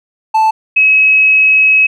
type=tone pair in turn; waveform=triangle / sine; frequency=878 / 2561 Hz; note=A5 / D#7; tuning=-4 / +49 cents; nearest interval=octave + perfect fifth; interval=1853 cents; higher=second; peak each=-5 dBFS; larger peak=neither; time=0.34-0.51 / 0.76-1.87 s; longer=second; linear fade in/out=10 ms; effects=none